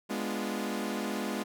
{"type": "chord", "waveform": "sawtooth", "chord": "G# diminished seventh", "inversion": "none", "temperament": "equal", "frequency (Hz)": [207.7, 246.9, 293.7, 349.2], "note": ["G#3", "B3", "D4", "F4"], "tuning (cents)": [0, 0, 0, 0], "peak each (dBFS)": [-31, -33, -36, -35], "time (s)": [0.09, 1.44], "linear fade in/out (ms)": 20, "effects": []}